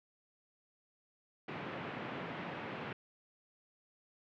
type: band-pass noise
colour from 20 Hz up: pink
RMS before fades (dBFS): -43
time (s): 1.48-2.93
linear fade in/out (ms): 5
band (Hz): 130 to 2700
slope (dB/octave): 24
effects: none